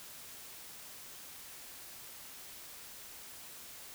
silence, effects white hiss -50 dBFS RMS until 3.94 s

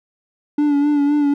triangle tone with vibrato, 290 Hz, D4, 22 cents flat, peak -11 dBFS, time 0.58-1.34 s, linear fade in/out 5 ms, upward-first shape sine, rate 3.9 Hz, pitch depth 38 cents each way, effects none

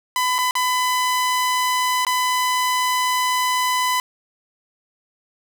sawtooth tone with dropouts, 1004 Hz, B5, 28 cents sharp, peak -14 dBFS, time 0.16-4 s, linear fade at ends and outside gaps 1 ms, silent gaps 0.383-0.387 / 0.51-0.553 / 2.05-2.067 s, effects none

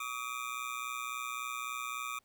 25% pulse ring-modulated tone, 1200 Hz, D6, 37 cents sharp, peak -30 dBFS, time 0-2.19 s, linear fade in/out 5 ms, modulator 61.8 Hz, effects pink hiss -73 dBFS RMS until 2.24 s

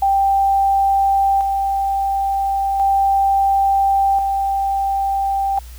sine tone with tremolo, 786 Hz, G5, 4 cents sharp, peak -12 dBFS, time 0.02-5.59 s, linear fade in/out 5 ms, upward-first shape square, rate 0.36 Hz, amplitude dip 35%, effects added 60 Hz sine -33 dBFS peak until 5.78 s + white hiss -45 dBFS RMS until 5.78 s

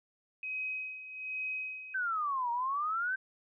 sine tone with tremolo, 2529 Hz, D#7, 28 cents sharp, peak -33 dBFS, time 0.43-1.94 s, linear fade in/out 2 ms, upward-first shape sine, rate 1.2 Hz, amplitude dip 70%
sine exponential two-way sweep, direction down then up, 1572 to 932.3 to 1572 Hz, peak -30 dBFS, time 1.94-3.16 s, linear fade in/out 10 ms, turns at 2.51 s
effects none

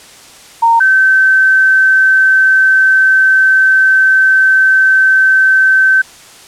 sine tone pair in turn, 922 / 1541.9 Hz, A#5 / G6, -19 / -29 cents, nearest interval major sixth, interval 890 cents, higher second, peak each -5 dBFS, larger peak neither, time 0.62-0.8 / 0.8-6.02 s, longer second, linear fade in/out 10 ms, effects white hiss -37 dBFS RMS until 6.47 s + low-pass 9000 Hz 12 dB/octave

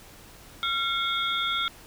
sine tone cluster, 1374 / 2177 / 3324 / 3601 Hz, F6 / C#7 / G#7 / A7, -29 / -32 / +1 / +39 cents, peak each -28 / -34 / -30 / -31 dBFS, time 0.63-1.68 s, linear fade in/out 0 ms, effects pink hiss -49 dBFS RMS until 1.86 s

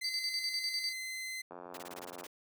sawtooth tone, 2056 Hz, C7, 31 cents flat, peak -35 dBFS, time 0.01-1.42 s, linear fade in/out 10 ms
sine tone with tremolo, 4650 Hz, D8, 18 cents flat, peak -32 dBFS, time 0.04-0.93 s, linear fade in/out 5 ms, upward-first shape square, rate 10 Hz, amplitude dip 65%
click train, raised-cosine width 1 ms, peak -31 dBFS, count 65, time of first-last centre 1.51-2.233 s, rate 88.5 Hz
pink noise bursts, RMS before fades -45 dBFS, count 10, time 1.74-2.269 s, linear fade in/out 5 ms, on 34 ms, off 21 ms
effects high-pass 300 Hz 12 dB/octave

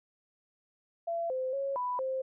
sine tone with pitch steps, 676 / 517 / 550 / 991 / 525 Hz, E5 / C5 / C#5 / B5 / C5, +43 / -21 / -14 / +6 / +6 cents, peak -30 dBFS, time 1.07-2.22 s, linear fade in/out 10 ms, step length 230 ms, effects none

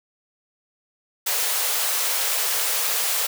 white high-pass noise, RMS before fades -23 dBFS, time 1.26-3.27 s, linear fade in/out 10 ms, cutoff 420 Hz, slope 96 dB/octave, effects none

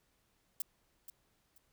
violet noise with echo, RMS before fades -36 dBFS, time 0.6-0.62 s, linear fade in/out 2 ms, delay 480 ms, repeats 2, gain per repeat -12 dB, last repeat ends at 1.58 s, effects pink hiss -75 dBFS RMS until 1.72 s

